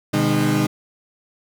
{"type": "tone cluster", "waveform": "35% pulse", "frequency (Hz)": [125.5, 153, 203.6, 305.5], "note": ["B2", "D#3", "G#3", "D#4"], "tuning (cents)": [28, -29, -34, -32], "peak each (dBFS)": -21, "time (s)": [0.13, 0.67], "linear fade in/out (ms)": 10, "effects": []}